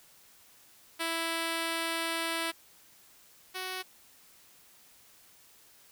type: tone pair in turn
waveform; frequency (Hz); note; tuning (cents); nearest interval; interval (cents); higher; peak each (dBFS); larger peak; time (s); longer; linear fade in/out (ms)
5% pulse; 330 / 372.2; E4 / F#4; +2 / +10; major second; 208; second; -19 / -24; first; 0.99-2.52 / 3.54-3.83; first; 20
effects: white hiss -59 dBFS RMS until 5.91 s